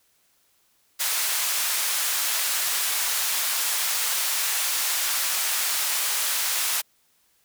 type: band-pass noise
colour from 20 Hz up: white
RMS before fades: -25 dBFS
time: 0.99-6.82 s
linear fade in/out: 20 ms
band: 890 to 16000 Hz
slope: 12 dB/octave
effects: white hiss -65 dBFS RMS until 7.44 s